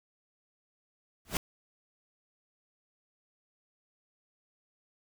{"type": "noise with exponential growth", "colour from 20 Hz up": "pink", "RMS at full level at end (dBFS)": -25, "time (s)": [1.25, 1.37], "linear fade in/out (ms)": 1, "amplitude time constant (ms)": 24, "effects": []}